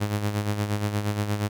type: tone with tremolo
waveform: sawtooth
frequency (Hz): 103.83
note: G#2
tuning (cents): 0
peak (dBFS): -18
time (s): 0-1.49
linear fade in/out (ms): 20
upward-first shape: sine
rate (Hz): 8.5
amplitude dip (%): 60
effects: none